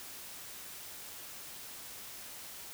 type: silence
effects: white hiss -47 dBFS RMS until 2.73 s